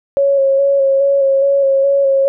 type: tone with vibrato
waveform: sine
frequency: 550 Hz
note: C#5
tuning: 14 cents flat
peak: -9 dBFS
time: 0.17-2.28 s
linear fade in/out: 0 ms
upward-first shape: square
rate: 2.4 Hz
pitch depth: 20 cents each way
effects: none